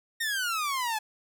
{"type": "exponential sweep", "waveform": "sawtooth", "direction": "down", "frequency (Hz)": [1864.7, 844], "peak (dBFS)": -24, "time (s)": [0.2, 0.99], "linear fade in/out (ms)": 10, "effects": []}